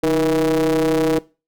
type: ring-modulated tone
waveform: square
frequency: 82.41 Hz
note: E2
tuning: in tune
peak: -13 dBFS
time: 0.03-1.19 s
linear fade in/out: 5 ms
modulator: 396 Hz
effects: noise-tail reverb RT60 0.3 s tail -21 dB re dry